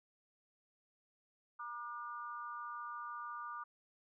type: tone with amplitude modulation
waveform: sine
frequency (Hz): 1197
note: D6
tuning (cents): +33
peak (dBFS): -38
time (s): 1.59-3.64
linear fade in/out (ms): 10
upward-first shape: sine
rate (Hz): 246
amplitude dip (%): 95
effects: none